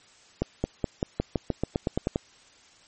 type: accelerating click train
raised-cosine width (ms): 2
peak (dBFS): -11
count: 13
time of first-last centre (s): 0.42-2.159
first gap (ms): 220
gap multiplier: 0.92
effects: white hiss -56 dBFS RMS until 2.87 s + MP3 32 kbps